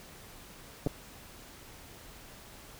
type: clicks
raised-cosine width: 2 ms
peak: -17 dBFS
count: 2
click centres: 0.864 / 0.871 s
effects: pink hiss -51 dBFS RMS until 2.79 s